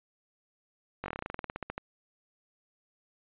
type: slowing click train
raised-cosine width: 0.5 ms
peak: -20 dBFS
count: 18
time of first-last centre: 1.04-1.779 s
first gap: 20 ms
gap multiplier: 1.09
effects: resampled to 8000 Hz